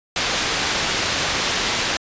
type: low-pass noise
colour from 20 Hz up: white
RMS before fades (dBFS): -22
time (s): 0.16-1.97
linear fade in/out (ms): 2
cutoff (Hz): 4700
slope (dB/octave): 12
effects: resampled to 16000 Hz